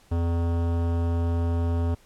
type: tone with hard clipping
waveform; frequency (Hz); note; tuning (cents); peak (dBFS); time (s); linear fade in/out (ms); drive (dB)
sine; 84.7; E2; +48; -24; 0.11-1.95; 10; 18
effects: pink hiss -58 dBFS RMS until 2.05 s + low-pass 12000 Hz 12 dB/octave